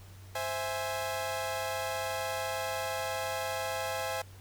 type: chord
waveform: sawtooth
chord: C augmented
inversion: none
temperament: equal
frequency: 523.3 / 659.3 / 830.6 Hz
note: C5 / E5 / G#5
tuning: 0 / 0 / 0 cents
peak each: -33 dBFS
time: 0.35-4.22 s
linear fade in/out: 5 ms
effects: added 95 Hz sine -48 dBFS peak until 4.4 s + pink hiss -57 dBFS RMS until 4.4 s